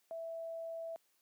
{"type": "tone", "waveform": "sine", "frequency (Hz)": 659.3, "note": "E5", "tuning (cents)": 0, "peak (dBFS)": -40, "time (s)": [0.11, 0.96], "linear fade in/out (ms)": 0, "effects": ["white hiss -75 dBFS RMS until 1.21 s", "high-pass 200 Hz 12 dB/octave"]}